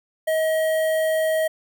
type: tone with notch filter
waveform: square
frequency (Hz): 635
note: D#5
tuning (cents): +35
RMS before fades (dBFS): -21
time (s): 0.27-1.48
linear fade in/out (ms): 10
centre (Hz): 5100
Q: 0.64
effects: none